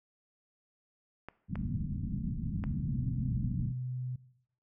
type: clicks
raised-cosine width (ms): 0.5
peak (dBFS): -27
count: 3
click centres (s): 1.286 / 1.556 / 2.639
type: low-pass noise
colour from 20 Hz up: white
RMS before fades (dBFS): -35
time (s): 1.48-3.73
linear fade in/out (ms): 50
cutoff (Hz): 230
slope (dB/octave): 48
type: tone with pitch glide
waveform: sine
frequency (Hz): 138.6 to 126.36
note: C#3 to B2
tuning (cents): 0 to +40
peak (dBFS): -34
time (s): 2.66-4.16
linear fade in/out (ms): 5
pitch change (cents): -160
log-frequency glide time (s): 2.91-2.98
effects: noise-tail reverb RT60 0.7 s tail -18 dB re dry